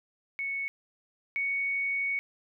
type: tone pair in turn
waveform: sine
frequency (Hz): 2213 / 2227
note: C#7 / C#7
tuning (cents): -3 / +7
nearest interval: unison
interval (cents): 10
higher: second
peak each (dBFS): -30 / -27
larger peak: second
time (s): 0.39-0.68 / 1.36-2.19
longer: second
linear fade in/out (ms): 0
effects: none